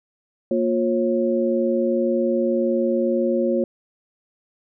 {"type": "tone cluster", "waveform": "sine", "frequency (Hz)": [233.4, 355.2, 544], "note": ["A#3", "F4", "C#5"], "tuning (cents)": [2, 29, -33], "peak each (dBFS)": -22, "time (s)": [0.51, 3.64], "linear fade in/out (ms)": 2, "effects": []}